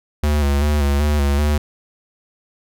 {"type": "tone with vibrato", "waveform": "square", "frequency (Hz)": 72.5, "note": "D2", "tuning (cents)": -22, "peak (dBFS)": -15, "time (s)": [0.23, 1.58], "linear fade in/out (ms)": 5, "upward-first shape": "square", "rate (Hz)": 2.6, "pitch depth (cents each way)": 44, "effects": []}